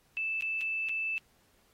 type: tone with dropouts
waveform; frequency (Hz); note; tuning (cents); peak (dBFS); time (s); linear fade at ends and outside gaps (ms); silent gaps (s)
sine; 2637; E7; 0; -30; 0.17-1.18; 0; 0.409-0.423 / 0.61-0.614 / 0.887-0.893
effects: pink hiss -68 dBFS RMS until 1.73 s + AAC 48 kbps